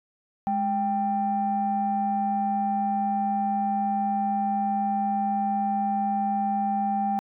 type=tone pair together; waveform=sine; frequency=208.3 / 787 Hz; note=G#3 / G5; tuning=+5 / +7 cents; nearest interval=octave + major seventh; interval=2302 cents; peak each=-27 / -23 dBFS; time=0.47-7.19 s; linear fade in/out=0 ms; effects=tanh soft clip ceiling -16 dBFS